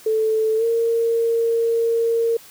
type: tone with pitch glide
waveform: sine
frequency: 438.9 to 460.5 Hz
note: A4 to A#4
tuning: -4 to -21 cents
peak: -16 dBFS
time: 0.06-2.37 s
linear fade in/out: 5 ms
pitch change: +83 cents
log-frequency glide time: 0.57-0.64 s
effects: white hiss -45 dBFS RMS until 2.5 s